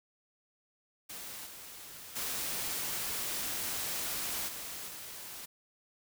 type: noise with level steps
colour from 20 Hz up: white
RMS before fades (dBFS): -44 / -48 / -36 / -42 / -45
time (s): 1.09-5.46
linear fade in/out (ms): 10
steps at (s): 1.45 / 2.15 / 4.47 / 4.87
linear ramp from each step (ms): 20
effects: none